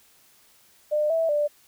sine tone with pitch steps, 601 / 654 / 590 Hz, D5 / E5 / D5, +40 / -14 / +8 cents, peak -20 dBFS, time 0.91-1.48 s, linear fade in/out 20 ms, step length 190 ms, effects white hiss -58 dBFS RMS until 1.67 s

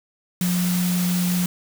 sine tone in noise, 178.5 Hz, F3, 38 cents sharp, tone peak -19 dBFS, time 0.41-1.46 s, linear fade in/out 2 ms, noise white, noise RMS -29 dBFS, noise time 0.41-1.46 s, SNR +7 dB, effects none

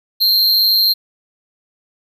square tone with amplitude modulation, 4186 Hz, C8, in tune, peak -8 dBFS, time 0.2-0.94 s, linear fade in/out 20 ms, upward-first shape sine, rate 199 Hz, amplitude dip 70%, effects none

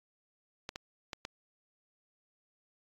clicks, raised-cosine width 0.2 ms, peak -21 dBFS, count 4, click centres 0.691 / 0.759 / 1.132 / 1.251 s, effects AAC 64 kbps

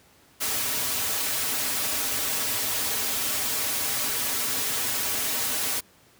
white noise with comb filter, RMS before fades -27 dBFS, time 0.4-5.81 s, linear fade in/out 20 ms, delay 5.7 ms, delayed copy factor -0.85, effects pink hiss -57 dBFS RMS until 6.19 s + high-pass 80 Hz 12 dB/octave

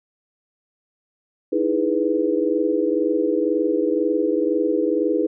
sine chord, E major seventh, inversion third, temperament equal with one note detuned, 307.6 / 329.6 / 415.3 / 493.9 Hz, D#4 / E4 / G#4 / B4, -20 / 0 / 0 / 0 cents, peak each -23 dBFS, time 1.52-5.27 s, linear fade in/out 10 ms, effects none

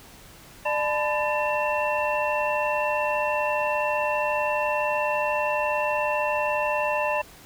sine tone cluster, 598 / 867 / 1002 / 1774 / 2703 Hz, D5 / A5 / B5 / A6 / E7, +31 / -26 / +25 / +14 / +43 cents, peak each -26 / -29 / -29 / -33 / -29 dBFS, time 0.65-7.22 s, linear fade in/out 10 ms, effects pink hiss -48 dBFS RMS until 7.45 s

